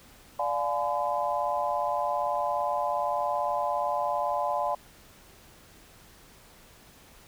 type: chord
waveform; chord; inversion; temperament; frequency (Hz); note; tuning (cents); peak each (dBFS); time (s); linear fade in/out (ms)
sine; D diminished seventh; none; just; 587.3 / 704.8 / 845.8 / 1014.9; D5 / F5 / Ab5 / Cb6; 0 / +16 / +31 / +47; -31; 0.39-4.75; 5
effects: pink hiss -54 dBFS RMS until 7.27 s